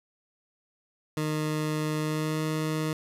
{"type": "tone with pitch glide", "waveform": "20% pulse", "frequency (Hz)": [153.8, 156.13], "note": ["D#3", "D#3"], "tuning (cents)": [-20, 6], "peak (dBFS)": -22, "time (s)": [1.17, 2.93], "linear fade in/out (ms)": 2, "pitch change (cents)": 26, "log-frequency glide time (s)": [2, 2.41], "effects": ["resampled to 32000 Hz"]}